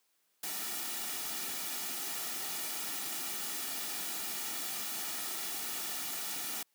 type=noise with comb filter; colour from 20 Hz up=white; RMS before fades=-38 dBFS; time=0.43-6.63 s; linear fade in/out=5 ms; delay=1.9 ms; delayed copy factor=-0.55; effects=white hiss -75 dBFS RMS until 6.74 s + high-pass 200 Hz 12 dB/octave